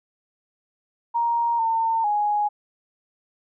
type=tone with pitch steps; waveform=sine; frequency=937 / 905 / 832 Hz; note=A#5 / A5 / G#5; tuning=+9 / +48 / +3 cents; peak=-19 dBFS; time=1.14-2.49 s; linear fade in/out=20 ms; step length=450 ms; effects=none

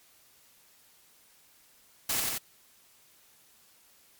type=noise with echo; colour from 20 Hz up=white; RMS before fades=-29 dBFS; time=2.09-2.2 s; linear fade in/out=5 ms; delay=90 ms; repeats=2; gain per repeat=-2 dB; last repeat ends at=2.38 s; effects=white hiss -61 dBFS RMS until 4.19 s + MP3 96 kbps

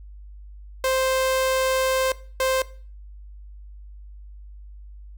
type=tone bursts at uneven times; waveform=sawtooth; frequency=523.3 Hz; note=C5; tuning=in tune; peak=-16 dBFS; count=2; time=0.84-2.12 / 2.4-2.62 s; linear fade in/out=2 ms; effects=noise-tail reverb RT60 0.4 s tail -18 dB re dry + added 50 Hz sine -39 dBFS peak until 5.17 s

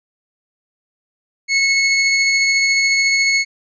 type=tone with tremolo; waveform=sawtooth; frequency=2191 Hz; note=C#7; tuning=21 cents flat; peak=-8 dBFS; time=1.48-3.45 s; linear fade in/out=50 ms; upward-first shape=triangle; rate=14 Hz; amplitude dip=25%; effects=resampled to 16000 Hz

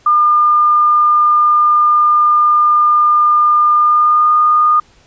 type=tone with pitch glide; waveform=sine; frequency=1206 to 1221.4 Hz; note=D6 to D#6; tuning=+46 to -32 cents; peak=-7 dBFS; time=0.06-4.8 s; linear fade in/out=5 ms; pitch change=+22 cents; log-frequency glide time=3.76-4.32 s; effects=pink hiss -49 dBFS RMS until 5.06 s + resampled to 16000 Hz

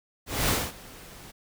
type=noise with ADSR envelope; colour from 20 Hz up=pink; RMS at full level=-23 dBFS; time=0.26-1.32 s; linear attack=230 ms; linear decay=230 ms; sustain=-23 dB; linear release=19 ms; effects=none

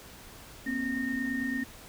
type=tone cluster; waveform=sine; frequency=238.3 / 267.2 / 1839 Hz; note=A#3 / C4 / A#6; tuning=+38 / +36 / -24 cents; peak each=-34 / -32 / -34 dBFS; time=0.66-1.64 s; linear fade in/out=10 ms; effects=pink hiss -49 dBFS RMS until 1.88 s

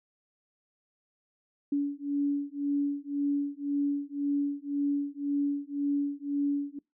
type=beating tone pair; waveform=sine; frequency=284 / 285.9 Hz; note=C#4 / D4; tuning=+42 / -46 cents; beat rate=1.9 Hz; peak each=-30 dBFS; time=1.72-6.79 s; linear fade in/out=5 ms; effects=noise-tail reverb RT60 0.2 s tail -25 dB re dry

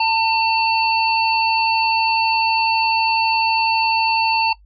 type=harmonic tone; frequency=898 Hz; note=A5; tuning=35 cents sharp; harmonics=1 / 3 / 5; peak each=-16 / -21 / -23 dBFS; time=0-4.53 s; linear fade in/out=5 ms; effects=noise-tail reverb RT60 0.1 s tail -18 dB re dry + added 50 Hz sine -46 dBFS peak until 4.65 s

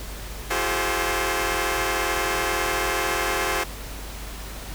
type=tone cluster; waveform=10% pulse; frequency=342.9 / 383.1 / 425.2 / 529 Hz; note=F4 / G4 / G#4 / C5; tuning=-32 / -40 / +41 / +19 cents; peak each=-20 dBFS; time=0.5-3.64 s; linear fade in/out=10 ms; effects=added 50 Hz sine -35 dBFS peak until 4.74 s + pink hiss -38 dBFS RMS until 4.74 s

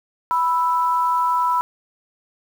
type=tone pair together; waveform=sine; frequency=987.8 / 1318.5 Hz; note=B5 / E6; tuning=0 / 0 cents; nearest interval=perfect fourth; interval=500 cents; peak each=-17 / -23 dBFS; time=0.31-1.61 s; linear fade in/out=0 ms; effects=7-bit

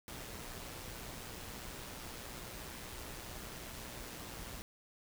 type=noise with amplitude modulation; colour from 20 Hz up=pink; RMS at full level=-45 dBFS; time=0.08-4.62 s; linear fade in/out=0 ms; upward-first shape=sine; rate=121 Hz; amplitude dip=40%; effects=none

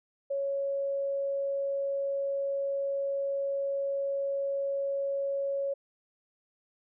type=tone; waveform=sine; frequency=554.4 Hz; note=C#5; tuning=in tune; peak=-28 dBFS; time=0.3-5.74 s; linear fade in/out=10 ms; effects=none

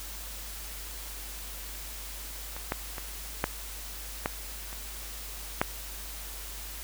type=clicks; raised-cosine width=0.5 ms; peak=-25 / -13 / -22 / -10 / -12 / -27 / -8 dBFS; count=7; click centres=2.565 / 2.721 / 2.982 / 3.441 / 4.259 / 4.729 / 5.615 s; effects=added 50 Hz sine -42 dBFS peak until 6.83 s + white hiss -42 dBFS RMS until 6.83 s

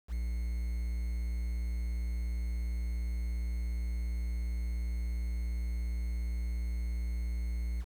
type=tone with quantisation; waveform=triangle; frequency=58.6 Hz; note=A#1; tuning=10 cents sharp; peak=-29 dBFS; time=0.08-7.85 s; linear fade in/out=50 ms; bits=9; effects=none

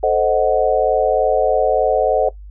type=chord; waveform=sine; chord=A diminished seventh; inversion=none; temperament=equal; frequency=440 / 523.3 / 622.3 / 740 Hz; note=A4 / C5 / Eb5 / Gb5; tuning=0 / 0 / 0 / 0 cents; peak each=-18 dBFS; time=0.03-2.29 s; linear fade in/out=5 ms; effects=noise-tail reverb RT60 0.1 s tail -17 dB re dry + added 50 Hz sine -33 dBFS peak until 2.5 s

